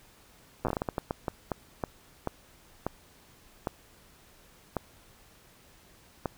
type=slowing click train; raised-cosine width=1 ms; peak=-15 dBFS; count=19; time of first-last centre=0.65-6.258 s; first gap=8 ms; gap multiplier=1.36; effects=pink hiss -58 dBFS RMS until 6.37 s